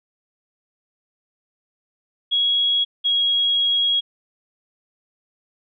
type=tone pair in turn; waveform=sine; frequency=3322 / 3303 Hz; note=G#7 / G#7; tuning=0 / -10 cents; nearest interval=unison; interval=10 cents; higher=first; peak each=-16 dBFS; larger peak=neither; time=2.31-2.85 / 3.04-4.01 s; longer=second; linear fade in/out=20 ms; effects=none